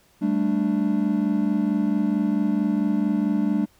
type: chord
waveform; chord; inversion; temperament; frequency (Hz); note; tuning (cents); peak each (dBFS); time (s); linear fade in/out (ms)
triangle; G suspended second; none; just; 196 / 220.5 / 294; G3 / A3 / D4; 0 / +4 / +2; -22 / -22 / -22; 0.21-3.66; 20
effects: pink hiss -59 dBFS RMS until 3.79 s